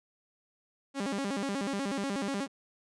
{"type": "tone with vibrato", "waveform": "sawtooth", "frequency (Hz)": 234.3, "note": "A#3", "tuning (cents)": 9, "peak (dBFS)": -27, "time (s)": [0.94, 2.48], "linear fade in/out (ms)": 50, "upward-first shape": "square", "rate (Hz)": 8.2, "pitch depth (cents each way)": 280, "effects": ["resampled to 22050 Hz"]}